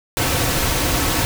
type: noise with comb filter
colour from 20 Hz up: pink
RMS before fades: -19 dBFS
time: 0.17-1.25 s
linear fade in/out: 0 ms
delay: 4.9 ms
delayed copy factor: -0.5
effects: none